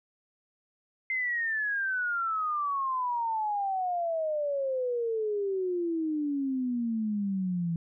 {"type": "exponential sweep", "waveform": "sine", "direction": "down", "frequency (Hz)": [2090, 164.81], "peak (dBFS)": -27, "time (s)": [1.1, 7.76], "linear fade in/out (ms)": 2, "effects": []}